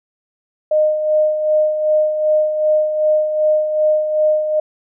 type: tone with tremolo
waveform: sine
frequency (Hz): 614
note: D#5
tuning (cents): -23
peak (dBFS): -10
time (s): 0.71-4.6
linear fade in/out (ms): 5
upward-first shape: sine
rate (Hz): 2.6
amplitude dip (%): 55
effects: none